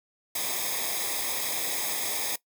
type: noise with comb filter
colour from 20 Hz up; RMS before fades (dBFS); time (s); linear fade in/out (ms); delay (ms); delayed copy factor
white; -30; 0.35-2.36; 5; 0.69; -0.8
effects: noise-tail reverb RT60 0.1 s tail -19 dB re dry